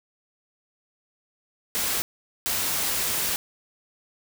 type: noise bursts at uneven times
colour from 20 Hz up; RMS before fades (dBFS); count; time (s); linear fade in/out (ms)
white; -26; 2; 1.75-2.02 / 2.46-3.36; 0
effects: none